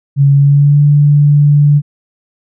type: tone with pitch glide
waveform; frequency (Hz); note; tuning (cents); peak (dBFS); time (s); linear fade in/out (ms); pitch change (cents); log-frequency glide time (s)
sine; 140 to 145.86; C#3 to D3; +18 to -12; -4; 0.16-1.82; 50; +70; 0.33-0.82
effects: none